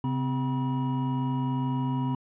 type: tone cluster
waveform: triangle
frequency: 134.3 / 256.4 / 965 Hz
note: C3 / C4 / B5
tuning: +46 / -35 / -40 cents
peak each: -26 / -27 / -33 dBFS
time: 0.04-2.15 s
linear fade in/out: 2 ms
effects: resampled to 8000 Hz